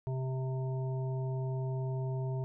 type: harmonic tone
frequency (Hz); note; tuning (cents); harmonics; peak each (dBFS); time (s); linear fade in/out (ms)
130.81; C3; 0; 1 / 3 / 5 / 7; -32 / -42 / -46 / -49; 0.07-2.44; 0
effects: none